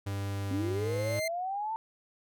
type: tone with pitch glide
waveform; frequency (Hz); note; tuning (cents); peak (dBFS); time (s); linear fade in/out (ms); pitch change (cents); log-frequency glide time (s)
45% pulse; 99.3 to 107.04; G2 to A2; +23 to -47; -32; 0.06-1.2; 10; +130; 0.77-0.95
type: tone with exponential growth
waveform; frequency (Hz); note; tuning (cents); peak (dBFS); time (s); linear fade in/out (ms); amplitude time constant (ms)
sawtooth; 2093; C7; 0; -28; 0.4-1.28; 5; 190
type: linear sweep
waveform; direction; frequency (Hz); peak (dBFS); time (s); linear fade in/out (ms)
sine; up; 264.4 to 906; -31; 0.51-1.76; 0
effects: none